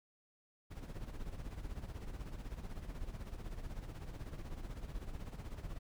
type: noise with tremolo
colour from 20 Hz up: brown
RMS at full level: -42 dBFS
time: 0.7-5.79 s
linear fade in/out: 20 ms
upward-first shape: sine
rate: 16 Hz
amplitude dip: 65%
effects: none